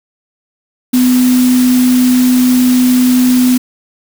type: tone in noise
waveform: sine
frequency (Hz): 251.1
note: B3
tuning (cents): +29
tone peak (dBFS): -6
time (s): 0.93-3.58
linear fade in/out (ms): 10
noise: white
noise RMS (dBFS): -21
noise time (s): 0.93-3.58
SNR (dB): +12
effects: none